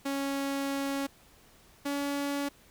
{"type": "tone pair in turn", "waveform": "sawtooth", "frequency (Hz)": [276.6, 283.2], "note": ["C#4", "C#4"], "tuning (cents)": [-4, 37], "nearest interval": "unison", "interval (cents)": 41, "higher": "second", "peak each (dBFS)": -26, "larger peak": "neither", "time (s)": [[0.05, 1.07], [1.85, 2.49]], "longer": "first", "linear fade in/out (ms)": 10, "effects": ["pink hiss -59 dBFS RMS until 2.7 s"]}